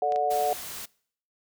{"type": "chord", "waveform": "sine", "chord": "D major", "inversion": "second", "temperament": "equal with one note detuned", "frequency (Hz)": [440, 587.3, 729.4], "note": ["A4", "D5", "F#5"], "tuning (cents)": [0, 0, -25], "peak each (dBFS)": [-30, -29, -24], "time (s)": [0.02, 0.53], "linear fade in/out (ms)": 2}
{"type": "clicks", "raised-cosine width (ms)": 0.2, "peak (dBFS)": -24, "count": 2, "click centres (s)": [0.122, 0.16]}
{"type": "noise", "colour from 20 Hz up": "white", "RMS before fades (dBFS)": -38, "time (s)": [0.3, 0.86], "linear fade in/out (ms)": 10}
{"effects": ["noise-tail reverb RT60 0.6 s tail -24 dB re dry"]}